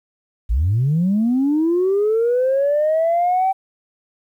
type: linear sweep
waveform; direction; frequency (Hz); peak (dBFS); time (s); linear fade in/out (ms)
sine; up; 48.7 to 775; -13; 0.49-3.53; 20
effects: tanh soft clip ceiling -11 dBFS + 9-bit